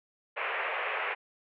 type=band-pass noise; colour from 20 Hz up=white; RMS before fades=-33 dBFS; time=0.36-1.15 s; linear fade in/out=20 ms; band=430 to 2600 Hz; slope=48 dB/octave; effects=none